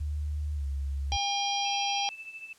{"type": "tone with pitch glide", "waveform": "sine", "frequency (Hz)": [74.3, 69.32], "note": ["D2", "C#2"], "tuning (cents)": [21, 1], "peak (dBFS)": -29, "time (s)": [0, 1.17], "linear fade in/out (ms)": 10, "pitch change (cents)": -120, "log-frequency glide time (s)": [0.55, 0.65]}
{"type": "harmonic tone", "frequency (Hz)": 804, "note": "G5", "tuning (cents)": 44, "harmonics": [1, 3, 4, 5, 6, 7], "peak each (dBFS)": [-30, -37, -32, -41, -38, -36], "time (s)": [1.12, 2.09], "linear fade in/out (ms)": 0}
{"type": "tone with tremolo", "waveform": "sine", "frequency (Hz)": 2637, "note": "E7", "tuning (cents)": 0, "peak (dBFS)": -37, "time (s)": [1.65, 2.53], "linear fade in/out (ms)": 2, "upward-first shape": "triangle", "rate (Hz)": 13, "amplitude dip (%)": 75}
{"effects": ["white hiss -60 dBFS RMS until 2.58 s", "low-pass 9000 Hz 12 dB/octave"]}